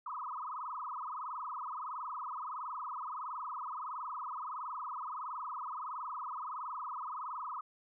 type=tone with frequency modulation; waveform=sine; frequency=1126 Hz; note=C#6; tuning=27 cents sharp; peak=-38 dBFS; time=0.06-7.61 s; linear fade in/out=5 ms; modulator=21.5 Hz; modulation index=7.5; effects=none